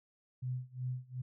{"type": "tone with tremolo", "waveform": "sine", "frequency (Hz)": 126.7, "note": "B2", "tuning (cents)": 45, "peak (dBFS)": -33, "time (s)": [0.42, 1.22], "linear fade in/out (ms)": 10, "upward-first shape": "sine", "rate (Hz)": 2.7, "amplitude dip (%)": 95, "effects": []}